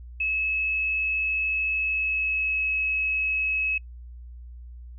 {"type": "tone with pitch glide", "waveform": "sine", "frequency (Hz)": [2587, 2572], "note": ["E7", "E7"], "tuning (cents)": [-33, -43], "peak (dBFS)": -23, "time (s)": [0.2, 3.78], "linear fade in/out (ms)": 5, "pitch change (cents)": -10, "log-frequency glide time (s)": [1.79, 2.71], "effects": ["noise-tail reverb RT60 0.1 s tail -26 dB re dry", "added 60 Hz sine -39 dBFS peak until 4.98 s"]}